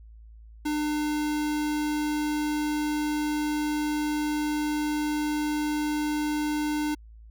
square tone, 300 Hz, D4, 37 cents sharp, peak -26 dBFS, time 0.65-6.95 s, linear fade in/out 10 ms, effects added 55 Hz sine -45 dBFS peak until 7.3 s

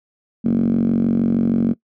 5% pulse tone with band-pass filter, 46.4 Hz, F#1, 6 cents sharp, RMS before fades -17 dBFS, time 0.44-1.74 s, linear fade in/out 20 ms, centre 220 Hz, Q 7.1, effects noise-tail reverb RT60 0.1 s tail -21 dB re dry

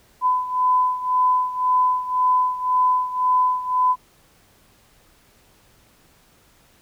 sine beating tone pair, 1006 / 1007.9 Hz, B5 / B5, +32 / +35 cents, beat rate 1.9 Hz, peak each -18 / -22 dBFS, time 0.21-3.96 s, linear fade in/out 50 ms, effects pink hiss -56 dBFS RMS until 6.81 s

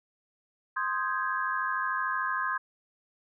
sine chord, Ab major seventh, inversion first, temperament equal, 1046.5 / 1244.5 / 1568 / 1661.2 Hz, C6 / Eb6 / G6 / Ab6, 0 / 0 / 0 / 0 cents, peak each -31 / -34 / -35 / -33 dBFS, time 0.76-2.58 s, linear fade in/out 10 ms, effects none

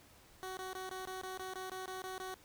15% pulse tone bursts, 374.6 Hz, F#4, 21 cents sharp, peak -35 dBFS, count 12, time 0.43-2.341 s, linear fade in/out 0 ms, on 140 ms, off 21 ms, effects pink hiss -62 dBFS RMS until 2.44 s

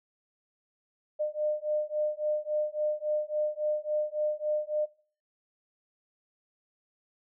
sine beating tone pair, 603 / 606.6 Hz, D5 / D#5, +46 / -44 cents, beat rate 3.6 Hz, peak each -31 dBFS, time 1.19-4.86 s, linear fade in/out 20 ms, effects noise-tail reverb RT60 0.4 s tail -17 dB re dry

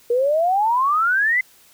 sine exponential sweep, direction up, 466.2 to 2068 Hz, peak -15 dBFS, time 0.1-1.41 s, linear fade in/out 5 ms, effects white hiss -52 dBFS RMS until 1.73 s

